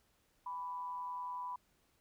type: tone with amplitude modulation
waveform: sine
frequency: 990 Hz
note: B5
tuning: 4 cents sharp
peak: -37 dBFS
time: 0.46-1.56 s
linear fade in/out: 5 ms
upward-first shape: sine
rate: 169 Hz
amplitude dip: 45%
effects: pink hiss -74 dBFS RMS until 2 s